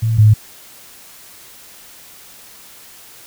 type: tone pair in turn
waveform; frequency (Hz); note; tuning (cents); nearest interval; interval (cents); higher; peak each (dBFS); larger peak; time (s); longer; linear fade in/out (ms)
sine; 112.2 / 107.21; A2 / A2; +34 / -44; minor second; 78; first; -13 / -5; second; 0.02-0.18 / 0.18-0.34; neither; 10
effects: white hiss -41 dBFS RMS until 3.26 s